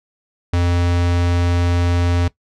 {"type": "tone", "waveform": "square", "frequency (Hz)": 87.31, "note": "F2", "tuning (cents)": 0, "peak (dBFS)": -15, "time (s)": [0.53, 2.28], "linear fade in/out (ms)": 5, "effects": ["noise-tail reverb RT60 0.1 s tail -18 dB re dry", "low-pass 6000 Hz 12 dB/octave"]}